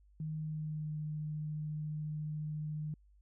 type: tone with pitch glide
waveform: sine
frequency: 155.56 to 152.36 Hz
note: D#3 to D#3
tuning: 0 to -36 cents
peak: -36 dBFS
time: 0.2-2.94 s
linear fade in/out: 2 ms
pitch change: -36 cents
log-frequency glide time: 0.37-0.96 s
effects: added 50 Hz sine -61 dBFS peak until 3.21 s